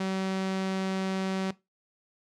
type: tone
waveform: sawtooth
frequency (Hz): 190.4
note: F#3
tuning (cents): +50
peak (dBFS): -24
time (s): 0-1.51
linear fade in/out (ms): 5
effects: noise-tail reverb RT60 0.2 s tail -18 dB re dry + low-pass 6000 Hz 12 dB/octave